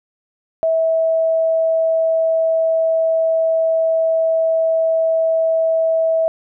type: tone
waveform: sine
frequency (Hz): 650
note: E5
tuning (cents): -24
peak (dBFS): -13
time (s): 0.63-6.28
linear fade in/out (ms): 0
effects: none